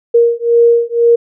sine beating tone pair, 468.2 / 470.2 Hz, A#4 / A#4, +8 / +15 cents, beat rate 2 Hz, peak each -10 dBFS, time 0.14-1.16 s, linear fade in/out 10 ms, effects none

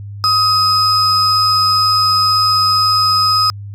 sine tone pair together, 1263 / 5052 Hz, D#6 / D#8, +26 / +26 cents, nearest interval 2 octaves, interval 2400 cents, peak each -11 dBFS, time 0.24-3.5 s, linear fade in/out 0 ms, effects tanh soft clip ceiling -6 dBFS + added 101 Hz sine -26 dBFS peak until 3.74 s

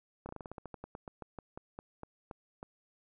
slowing click train, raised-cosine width 1 ms, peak -29 dBFS, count 20, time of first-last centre 0.26-2.629 s, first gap 30 ms, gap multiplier 1.14, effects none

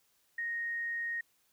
sine tone, 1864.7 Hz, A#6, in tune, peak -33 dBFS, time 0.38-1.21 s, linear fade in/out 5 ms, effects white hiss -72 dBFS RMS until 1.52 s

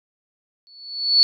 sine tone with exponential growth, 4435 Hz, C#8, in tune, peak -8 dBFS, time 0.67-1.23 s, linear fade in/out 0 ms, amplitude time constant 120 ms, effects none

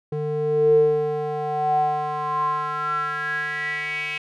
square tone with band-pass filter sweep, 150 Hz, D3, 37 cents sharp, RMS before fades -23 dBFS, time 0.12-4.18 s, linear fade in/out 5 ms, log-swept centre 330 to 2500 Hz, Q 8.8, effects none

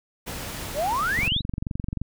pink noise, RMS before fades -34 dBFS, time 0.26-1.29 s, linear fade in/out 20 ms
sine exponential sweep, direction up, 532 to 4070 Hz, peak -22 dBFS, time 0.74-1.42 s, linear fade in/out 50 ms
click train, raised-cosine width 5 ms, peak -16 dBFS, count 20, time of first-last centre 1.19-2.016 s, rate 23 Hz
effects none

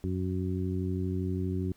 harmonic tone, 92.5 Hz, F#2, in tune, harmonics 1 / 2 / 3 / 4, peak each -31 / -34 / -36 / -37 dBFS, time 0.04-1.72 s, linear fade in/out 0 ms, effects pink hiss -64 dBFS RMS until 1.76 s

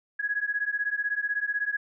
sine beating tone pair, 1661.2 / 1677.2 Hz, G#6 / G#6, 0 / +17 cents, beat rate 16 Hz, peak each -29 dBFS, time 0.19-1.77 s, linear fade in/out 10 ms, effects none

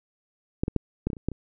clicks, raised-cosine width 3 ms, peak -11 / -13 / -9 / -12 / -19 / -19 / -29 / -12 / -24 dBFS, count 9, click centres 0.635 / 0.681 / 0.763 / 1.07 / 1.102 / 1.132 / 1.168 / 1.286 / 1.317 s, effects none

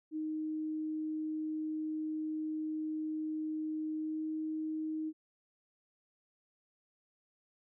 sine tone with pitch glide, 311.1 to 313.1 Hz, D#4 to D#4, 0 to +11 cents, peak -34 dBFS, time 0.11-5.13 s, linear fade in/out 50 ms, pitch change +11 cents, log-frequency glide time 3.97-4.23 s, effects none

